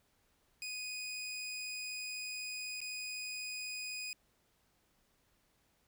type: tone with dropouts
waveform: 20% pulse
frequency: 2489 Hz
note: D#7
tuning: in tune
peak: -35 dBFS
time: 0.62-4.13 s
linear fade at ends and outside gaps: 1 ms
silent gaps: 2.805-2.815 s
effects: pink hiss -74 dBFS RMS until 5.87 s